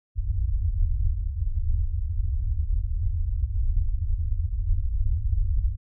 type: low-pass noise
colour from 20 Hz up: pink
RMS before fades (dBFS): -24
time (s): 0.15-5.77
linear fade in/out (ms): 50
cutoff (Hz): 100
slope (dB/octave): 96
effects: none